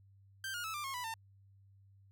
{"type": "tone with pitch steps", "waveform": "sawtooth", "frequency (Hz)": [1568, 1429.6, 1303.4, 1188.3, 1083.4, 987.8, 900.6], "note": ["G6", "F6", "E6", "D6", "C#6", "B5", "A5"], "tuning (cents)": [0, 40, -20, 20, -40, 0, 40], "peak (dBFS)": -35, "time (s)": [0.44, 1.14], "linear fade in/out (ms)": 2, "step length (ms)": 100, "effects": ["added 98 Hz sine -60 dBFS peak until 2.11 s"]}